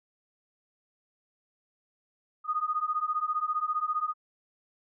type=beating tone pair; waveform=sine; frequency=1230 / 1245 Hz; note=D#6 / D#6; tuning=-20 / +1 cents; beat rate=15 Hz; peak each=-30 / -30 dBFS; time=2.44-4.14 s; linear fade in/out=50 ms; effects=none